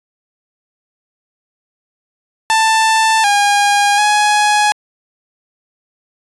sawtooth tone with pitch steps, 886 / 814 / 837 Hz, A5 / G#5 / G#5, +12 / -35 / +13 cents, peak -6 dBFS, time 2.5-4.72 s, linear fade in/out 0 ms, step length 740 ms, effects resampled to 24000 Hz

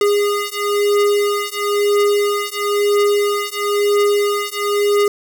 square beating tone pair, 409.2 / 410.2 Hz, G#4 / G#4, -26 / -21 cents, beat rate 1 Hz, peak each -18 dBFS, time 0.01-5.08 s, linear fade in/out 2 ms, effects none

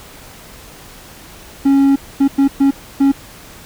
triangle tone bursts at uneven times, 275.4 Hz, C#4, 11 cents flat, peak -6 dBFS, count 5, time 1.65-1.96 / 2.2-2.28 / 2.38-2.48 / 2.6-2.71 / 3-3.12 s, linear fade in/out 10 ms, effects pink hiss -38 dBFS RMS until 3.65 s

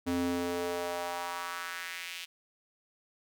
square tone with high-pass filter sweep, 87.31 Hz, F2, in tune, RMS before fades -35 dBFS, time 0.06-2.26 s, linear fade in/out 20 ms, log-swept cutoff 210 to 2900 Hz, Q 2.2, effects none

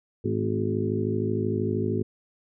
harmonic tone with a mistuned harmonic, 53 Hz, G#1, 36 cents sharp, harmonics 2 / 3 / 4 / 5 / 6 / 7 / 8, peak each -29 / -36 / -31 / -32 / -36 / -29 / -32 dBFS, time 0.24-2.03 s, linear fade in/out 10 ms, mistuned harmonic 5, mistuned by -49 cents, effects none

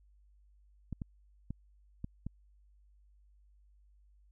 clicks, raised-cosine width 5 ms, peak -26 dBFS, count 5, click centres 0.927 / 1.018 / 1.506 / 2.044 / 2.266 s, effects added 50 Hz sine -61 dBFS peak until 4.31 s

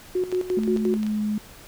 sine tone with tremolo, 365.8 Hz, F#4, 20 cents flat, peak -20 dBFS, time 0.15-0.97 s, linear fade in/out 5 ms, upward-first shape square, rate 5.7 Hz, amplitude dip 75%
clicks, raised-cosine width 0.2 ms, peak -21 dBFS, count 7, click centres 0.317 / 0.348 / 0.5 / 0.635 / 0.772 / 1.031 / 1.066 s
sine tone with pitch glide, 218.4 to 211.4 Hz, A3 to G#3, -13 to +31 cents, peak -22 dBFS, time 0.57-1.38 s, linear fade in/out 2 ms, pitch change -56 cents, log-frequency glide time 0.73-1.21 s
effects pink hiss -46 dBFS RMS until 1.67 s

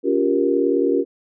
sine chord, G half-diminished seventh, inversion second, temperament just, 282.2 / 352.8 / 392 / 470.4 Hz, Db4 / F4 / G4 / Bb4, +31 / +18 / 0 / +16 cents, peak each -21 dBFS, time 0.03-1.05 s, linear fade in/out 50 ms, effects none

